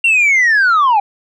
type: linear sweep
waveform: sine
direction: down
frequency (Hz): 2770 to 784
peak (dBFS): -6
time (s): 0.04-1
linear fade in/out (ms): 5
effects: tanh soft clip ceiling -7 dBFS